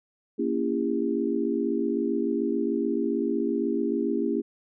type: chord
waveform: sine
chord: A# diminished seventh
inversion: none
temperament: just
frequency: 233.1 / 279.7 / 335.6 / 402.8 Hz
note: A#3 / C#4 / E4 / G4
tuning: 0 / +16 / +31 / +47 cents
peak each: -29 dBFS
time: 0.38-4.42 s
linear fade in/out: 20 ms
effects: none